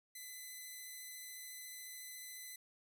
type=tone with vibrato; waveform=5% pulse; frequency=2014 Hz; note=B6; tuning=33 cents sharp; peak=-38 dBFS; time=0.15-2.56 s; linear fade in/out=5 ms; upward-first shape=sine; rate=14 Hz; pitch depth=9 cents each way; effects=none